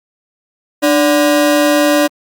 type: ring-modulated tone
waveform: 40% pulse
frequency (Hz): 439.3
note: A4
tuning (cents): -3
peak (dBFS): -5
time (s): 0.82-2.08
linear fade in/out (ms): 20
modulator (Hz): 141
effects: Opus 48 kbps